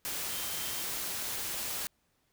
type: tone in noise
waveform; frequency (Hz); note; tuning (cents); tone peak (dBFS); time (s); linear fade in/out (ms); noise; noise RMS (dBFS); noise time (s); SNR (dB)
sine; 3136; G7; 0; -46; 0.3-0.82; 0; white; -36; 0.05-1.87; -13
effects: pink hiss -74 dBFS RMS until 2.32 s